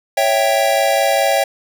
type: chord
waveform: square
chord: C# diminished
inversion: none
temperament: equal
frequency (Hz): 554.4 / 659.3 / 784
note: C#5 / E5 / G5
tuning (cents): 0 / 0 / 0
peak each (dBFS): -18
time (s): 0.17-1.44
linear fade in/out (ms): 5
effects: none